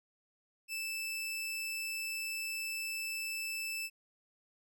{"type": "tone", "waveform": "sawtooth", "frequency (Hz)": 2637, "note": "E7", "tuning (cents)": 0, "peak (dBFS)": -33, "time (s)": [0.68, 3.9], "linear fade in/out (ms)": 50, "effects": []}